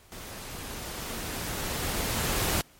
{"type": "noise with level ramp", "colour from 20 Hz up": "pink", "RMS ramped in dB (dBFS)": [-42, -26], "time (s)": [0.12, 2.61], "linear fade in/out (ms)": 0, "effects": ["pink hiss -57 dBFS RMS until 2.79 s", "MP3 64 kbps"]}